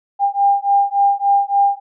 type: beating tone pair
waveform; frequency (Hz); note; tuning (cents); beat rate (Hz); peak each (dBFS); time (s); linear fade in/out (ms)
sine; 799 / 802.5; G5 / G5; +33 / +40; 3.5; -15; 0.19-1.8; 50
effects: none